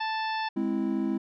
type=harmonic tone; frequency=880 Hz; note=A5; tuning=in tune; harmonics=1 / 2 / 3 / 4 / 5 / 6; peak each=-29 / -35 / -39 / -41 / -43 / -45 dBFS; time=0-0.49 s; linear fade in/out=10 ms
type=chord; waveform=triangle; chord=Ab augmented; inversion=none; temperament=equal; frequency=207.7 / 261.6 / 329.6 Hz; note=Ab3 / C4 / E4; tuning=0 / 0 / 0 cents; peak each=-28 dBFS; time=0.56-1.18 s; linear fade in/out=10 ms
effects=none